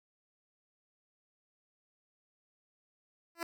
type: tone with exponential growth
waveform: 10% pulse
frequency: 337.2 Hz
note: E4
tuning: 39 cents sharp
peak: -23 dBFS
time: 3.35-3.43 s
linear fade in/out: 1 ms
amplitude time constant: 17 ms
effects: none